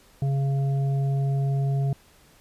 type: harmonic tone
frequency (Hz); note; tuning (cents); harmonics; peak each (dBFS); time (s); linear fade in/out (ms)
137.7; C#3; -11; 1 / 3 / 5; -21 / -38 / -38; 0.22-1.93; 2
effects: pink hiss -56 dBFS RMS until 2.4 s + resampled to 32000 Hz